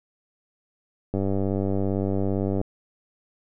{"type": "click train", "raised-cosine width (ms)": 2, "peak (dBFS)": -13, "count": 145, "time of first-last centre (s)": [1.14, 2.614], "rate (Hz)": 97.7, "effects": []}